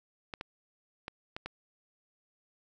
clicks, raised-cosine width 0.3 ms, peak -22 dBFS, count 5, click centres 0.338 / 0.411 / 1.081 / 1.365 / 1.46 s, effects none

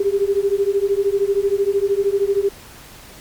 sine beating tone pair, 392 / 405 Hz, G4 / G#4, 0 / -43 cents, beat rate 13 Hz, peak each -18 dBFS, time 0-2.49 s, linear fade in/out 5 ms, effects pink hiss -41 dBFS RMS until 3.2 s + MP3 96 kbps

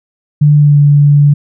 sine tone with pitch glide, 147.9 to 144.86 Hz, D3 to D3, +13 to -23 cents, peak -3 dBFS, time 0.41-1.34 s, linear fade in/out 10 ms, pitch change -36 cents, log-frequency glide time 0.56-0.78 s, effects none

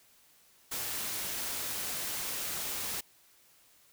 white noise, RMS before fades -36 dBFS, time 0.71-3.01 s, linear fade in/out 10 ms, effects white hiss -63 dBFS RMS until 3.92 s

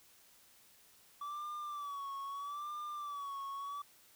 triangle tone with vibrato, 1150 Hz, D6, 37 cents flat, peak -38 dBFS, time 1.21-3.82 s, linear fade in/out 5 ms, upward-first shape sine, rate 0.78 Hz, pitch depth 75 cents each way, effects white hiss -64 dBFS RMS until 4.15 s

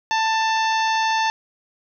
harmonic tone, 887 Hz, A5, 14 cents sharp, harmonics 1 / 2 / 3 / 4 / 5 / 6 / 7, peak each -19 / -25 / -29 / -31 / -33 / -35 / -36 dBFS, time 0.11-1.3 s, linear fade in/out 0 ms, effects none

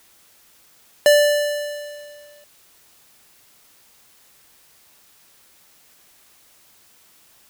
square tone with exponential decay, 587.3 Hz, D5, in tune, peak -9 dBFS, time 1.06-2.44 s, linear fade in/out 1 ms, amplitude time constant 300 ms, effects white hiss -54 dBFS RMS until 7.49 s

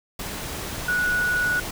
sine tone in noise, 1467 Hz, F#6, 15 cents flat, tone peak -20 dBFS, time 0.88-1.6 s, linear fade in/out 5 ms, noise pink, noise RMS -32 dBFS, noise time 0.19-1.71 s, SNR +9 dB, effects none

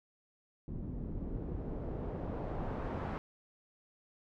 pink noise with low-pass filter sweep, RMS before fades -39 dBFS, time 0.68-3.18 s, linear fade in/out 0 ms, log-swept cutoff 220 to 1200 Hz, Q 0.87, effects none

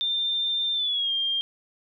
sine tone with pitch glide, 3593 to 3201 Hz, A7 to G7, +36 to +36 cents, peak -23 dBFS, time 0.01-1.41 s, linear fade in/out 0 ms, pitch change -200 cents, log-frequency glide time 0.73-1.12 s, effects none

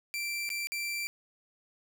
sawtooth tone with dropouts, 2349 Hz, D7, in tune, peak -29 dBFS, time 0.14-1.07 s, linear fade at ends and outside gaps 0 ms, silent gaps 0.491-0.502 / 0.671-0.72 s, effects none

